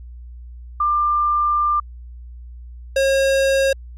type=tone pair in turn; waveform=sine / square; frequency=1192 / 541.5 Hz; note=D6 / C#5; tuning=+25 / -41 cents; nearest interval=octave + major second; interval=1366 cents; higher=first; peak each=-15 dBFS; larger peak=neither; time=0.8-1.8 / 2.96-3.73 s; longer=first; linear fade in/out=5 ms; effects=added 60 Hz sine -34 dBFS peak until 3.97 s + low-pass 9000 Hz 12 dB/octave